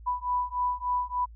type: beating tone pair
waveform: sine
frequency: 987.8 / 991.2 Hz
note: B5 / B5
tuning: 0 / +6 cents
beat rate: 3.4 Hz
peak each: -29 dBFS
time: 0.06-1.26 s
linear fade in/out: 20 ms
effects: added 56 Hz sine -44 dBFS peak until 1.35 s